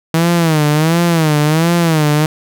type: tone with vibrato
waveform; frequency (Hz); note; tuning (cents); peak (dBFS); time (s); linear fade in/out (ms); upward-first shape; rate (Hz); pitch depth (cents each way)
sawtooth; 160; D#3; +49; -6; 0.14-2.26; 2; sine; 1.4; 130
effects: none